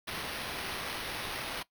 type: noise with sample-and-hold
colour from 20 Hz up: white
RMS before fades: -38 dBFS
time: 0.07-1.63 s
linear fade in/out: 10 ms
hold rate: 7350 Hz
effects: noise-tail reverb RT60 0.1 s tail -18 dB re dry